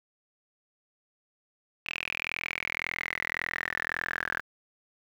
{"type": "tone with band-pass filter sweep", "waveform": "sawtooth", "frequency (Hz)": 41.83, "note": "E1", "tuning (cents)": 26, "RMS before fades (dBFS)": -34, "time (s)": [1.85, 4.41], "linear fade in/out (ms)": 20, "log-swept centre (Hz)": [2600, 1600], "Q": 9.9, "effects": ["9-bit"]}